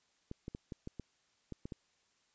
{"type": "clicks", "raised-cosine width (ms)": 3, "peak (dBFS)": -29, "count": 9, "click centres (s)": [0.314, 0.481, 0.549, 0.722, 0.874, 0.997, 1.523, 1.655, 1.722], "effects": ["white hiss -74 dBFS RMS until 2.34 s", "resampled to 16000 Hz"]}